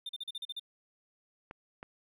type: tone bursts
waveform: triangle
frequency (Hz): 3600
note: A7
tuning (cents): +39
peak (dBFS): -35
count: 8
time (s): 0.06-0.596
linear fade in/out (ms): 5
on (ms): 32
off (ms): 40
type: clicks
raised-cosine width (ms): 0.5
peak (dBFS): -29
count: 2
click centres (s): 1.511 / 1.829
effects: none